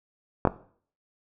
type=clicks; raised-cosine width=1 ms; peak=-5 dBFS; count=2; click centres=0.452 / 0.473 s; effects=noise-tail reverb RT60 0.5 s tail -17 dB re dry